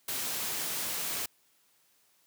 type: noise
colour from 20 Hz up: white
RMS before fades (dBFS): -34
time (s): 0.08-1.26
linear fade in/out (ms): 5
effects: white hiss -68 dBFS RMS until 2.26 s + high-pass 100 Hz 12 dB/octave